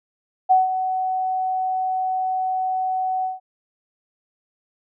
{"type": "tone with ADSR envelope", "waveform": "sine", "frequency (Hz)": 749, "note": "F#5", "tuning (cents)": 21, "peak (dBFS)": -10, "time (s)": [0.49, 3.4], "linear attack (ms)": 23, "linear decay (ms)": 160, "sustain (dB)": -10, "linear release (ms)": 160, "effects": []}